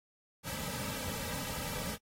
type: noise with comb filter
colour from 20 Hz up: pink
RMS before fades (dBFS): -39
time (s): 0.43-1.98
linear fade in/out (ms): 50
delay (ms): 2.8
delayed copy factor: -0.95
effects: AAC 48 kbps